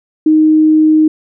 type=tone; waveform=sine; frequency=311.1 Hz; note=D#4; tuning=in tune; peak=-5 dBFS; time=0.26-1.08 s; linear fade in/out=5 ms; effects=none